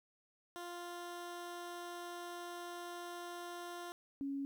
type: tone pair in turn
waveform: 15% pulse / sine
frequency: 349.2 / 277.2 Hz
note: F4 / C#4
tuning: 0 / 0 cents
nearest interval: major third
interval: 400 cents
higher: first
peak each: -38 / -37 dBFS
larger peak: second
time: 0.56-3.92 / 4.21-4.45 s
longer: first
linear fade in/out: 0 ms
effects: 13-bit